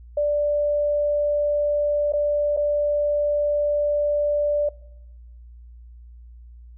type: tone with dropouts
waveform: sine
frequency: 587 Hz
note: D5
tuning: 1 cent flat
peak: -18 dBFS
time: 0.17-4.69 s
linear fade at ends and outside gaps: 5 ms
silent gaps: 2.123-2.134 / 2.566-2.572 s
effects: noise-tail reverb RT60 0.9 s tail -22 dB re dry + added 59 Hz sine -41 dBFS peak until 6.77 s